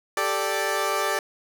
15% pulse chord, G suspended second, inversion none, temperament equal, 392 / 440 / 587.3 Hz, G4 / A4 / D5, 0 / 0 / 0 cents, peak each -22 / -22 / -20 dBFS, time 0.17-1.19 s, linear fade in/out 2 ms, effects none

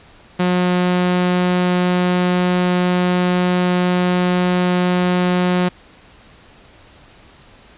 sawtooth tone, 179.8 Hz, F#3, 49 cents flat, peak -10 dBFS, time 0.39-5.69 s, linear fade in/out 10 ms, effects pink hiss -46 dBFS RMS until 7.77 s + resampled to 8000 Hz

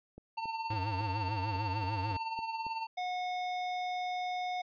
click train, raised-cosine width 2 ms, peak -35 dBFS, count 10, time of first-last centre 0.18-2.666 s, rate 3.62 Hz
square tone with tremolo, 901 Hz, A5, 41 cents sharp, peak -33 dBFS, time 0.37-2.87 s, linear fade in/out 10 ms, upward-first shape triangle, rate 18 Hz, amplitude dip 60%
square tone with vibrato, 100.4 Hz, G2, 42 cents sharp, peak -35 dBFS, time 0.7-2.17 s, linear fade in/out 5 ms, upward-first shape sine, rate 6.7 Hz, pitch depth 160 cents each way
square tone, 727 Hz, F#5, 31 cents flat, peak -34 dBFS, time 2.97-4.62 s, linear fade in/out 10 ms
effects resampled to 11025 Hz

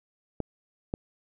clicks, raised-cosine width 2 ms, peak -16 dBFS, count 2, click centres 0.403 / 0.939 s, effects none

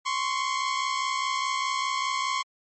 sawtooth tone pair together, 1043.8 / 1108.7 Hz, C6 / C#6, -4 / 0 cents, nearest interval minor second, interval 104 cents, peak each -24 / -25 dBFS, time 0.05-2.43 s, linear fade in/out 20 ms, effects MP3 32 kbps

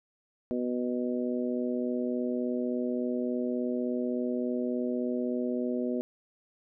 harmonic tone, 123.47 Hz, B2, in tune, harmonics 2 / 3 / 4 / 5, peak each -30 / -34 / -36 / -38 dBFS, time 0.51-6.01 s, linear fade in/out 0 ms, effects none

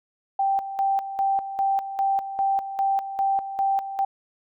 sine tone with tremolo, 783 Hz, G5, 2 cents flat, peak -19 dBFS, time 0.39-4.05 s, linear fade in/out 5 ms, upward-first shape square, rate 2.5 Hz, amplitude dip 70%, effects none

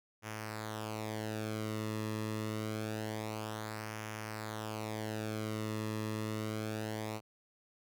sawtooth tone with flanger, 108.5 Hz, A2, 24 cents flat, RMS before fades -39 dBFS, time 0.22-7.21 s, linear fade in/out 50 ms, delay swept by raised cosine 0.24 to 1.34 ms, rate 0.26 Hz, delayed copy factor -0.65, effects none

